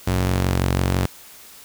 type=ring-modulated tone; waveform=sawtooth; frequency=92 Hz; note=F#2; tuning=9 cents flat; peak=-11 dBFS; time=0.07-1.06 s; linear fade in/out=5 ms; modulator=23.2 Hz; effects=white hiss -44 dBFS RMS until 1.64 s